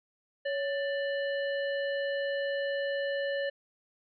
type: harmonic tone with a mistuned harmonic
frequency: 590 Hz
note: D5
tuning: 8 cents sharp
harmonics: 1 / 3 / 5 / 7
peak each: -30 / -36 / -43 / -50 dBFS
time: 0.45-3.5 s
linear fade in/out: 10 ms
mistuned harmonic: 1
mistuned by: -92 cents
effects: none

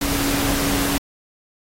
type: tone in noise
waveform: sine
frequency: 280.5 Hz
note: C#4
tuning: 21 cents sharp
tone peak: -23 dBFS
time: 0.01-0.98 s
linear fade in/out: 5 ms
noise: pink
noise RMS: -23 dBFS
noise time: 0.01-0.98 s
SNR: -3 dB
effects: AAC 48 kbps

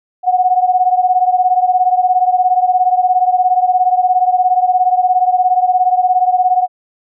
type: beating tone pair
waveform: sine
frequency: 729 / 746 Hz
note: F#5 / F#5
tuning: -26 / +14 cents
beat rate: 17 Hz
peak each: -11 / -14 dBFS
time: 0.23-6.68 s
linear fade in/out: 50 ms
effects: none

